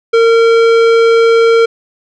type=tone with tanh clipping; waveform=sine; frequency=458.3 Hz; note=A#4; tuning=29 cents flat; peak=-7 dBFS; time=0.13-1.66 s; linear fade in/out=10 ms; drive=16 dB; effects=none